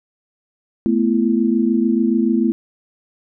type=chord; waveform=sine; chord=A suspended second; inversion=none; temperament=equal with one note detuned; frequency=220 / 246.9 / 335.2 Hz; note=A3 / B3 / E4; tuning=0 / 0 / +29 cents; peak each=-17 / -18 / -19 dBFS; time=0.86-2.52 s; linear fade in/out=0 ms; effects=none